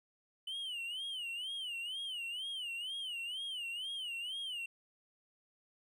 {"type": "tone with vibrato", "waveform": "triangle", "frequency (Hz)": 2985, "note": "F#7", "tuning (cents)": 15, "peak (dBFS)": -37, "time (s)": [0.47, 4.66], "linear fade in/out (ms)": 5, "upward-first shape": "sine", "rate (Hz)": 2.1, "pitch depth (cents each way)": 160, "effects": []}